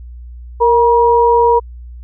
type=tone pair together; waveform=sine; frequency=465.7 / 957 Hz; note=A#4 / A#5; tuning=-2 / +45 cents; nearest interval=octave; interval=1247 cents; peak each=-10 dBFS; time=0.6-1.6 s; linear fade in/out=20 ms; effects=added 60 Hz sine -29 dBFS peak until 2.03 s